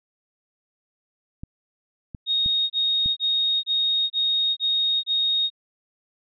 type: clicks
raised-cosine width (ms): 5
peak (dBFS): -22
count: 4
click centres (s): 1.435 / 2.148 / 2.461 / 3.06
type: tone bursts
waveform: sine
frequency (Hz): 3729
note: A#7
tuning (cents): 0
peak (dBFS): -19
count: 7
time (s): 2.26-5.502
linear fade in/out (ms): 50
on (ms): 440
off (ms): 27
effects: none